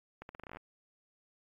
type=accelerating click train; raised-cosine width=0.5 ms; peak=-30 dBFS; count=12; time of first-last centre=0.22-0.57 s; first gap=71 ms; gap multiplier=0.82; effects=AAC 32 kbps